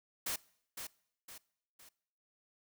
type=noise with echo; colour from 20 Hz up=white; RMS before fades=-37 dBFS; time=0.26-0.36 s; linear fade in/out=5 ms; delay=510 ms; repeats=3; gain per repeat=-7 dB; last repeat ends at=1.89 s; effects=noise-tail reverb RT60 0.7 s tail -23 dB re dry